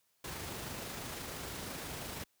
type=noise with amplitude modulation; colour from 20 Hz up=pink; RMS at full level=-41 dBFS; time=0.24-2.24 s; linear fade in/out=5 ms; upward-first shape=sine; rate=26 Hz; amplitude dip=25%; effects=white hiss -75 dBFS RMS until 2.4 s + high-pass 60 Hz 12 dB/octave